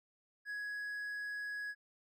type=tone; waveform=triangle; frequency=1671 Hz; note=G#6; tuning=10 cents sharp; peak=-37 dBFS; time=0.45-1.75 s; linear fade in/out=50 ms; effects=none